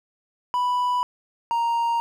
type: tone pair in turn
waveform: triangle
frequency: 987.8 / 932.4 Hz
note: B5 / A#5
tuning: 0 / 0 cents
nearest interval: minor second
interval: 100 cents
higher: first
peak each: -18 dBFS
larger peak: neither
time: 0.54-1.03 / 1.51-2 s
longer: neither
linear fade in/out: 0 ms
effects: none